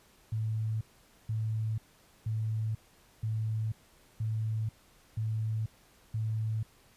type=tone bursts; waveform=sine; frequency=110 Hz; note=A2; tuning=in tune; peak=-29 dBFS; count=7; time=0.32-6.63 s; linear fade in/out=5 ms; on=490 ms; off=480 ms; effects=pink hiss -62 dBFS RMS until 6.96 s + resampled to 32000 Hz